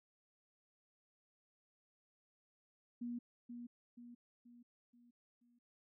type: tone with echo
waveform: sine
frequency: 240 Hz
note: B3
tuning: 49 cents flat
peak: -40 dBFS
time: 3.01-3.19 s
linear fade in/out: 10 ms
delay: 480 ms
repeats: 5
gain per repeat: -6 dB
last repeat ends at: 5.59 s
effects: none